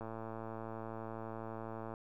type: click train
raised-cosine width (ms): 1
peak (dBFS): -30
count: 217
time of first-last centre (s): 0.01-1.939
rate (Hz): 112
effects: 12-bit